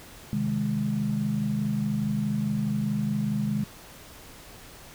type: chord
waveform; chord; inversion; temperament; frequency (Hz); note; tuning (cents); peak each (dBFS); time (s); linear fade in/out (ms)
sine; Ab major; first; equal; 130.81 / 155.56 / 207.7; C3 / Eb3 / Ab3; 0 / 0 / 0; -31 / -31 / -26; 0.33-3.64; 0
effects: pink hiss -47 dBFS RMS until 4.94 s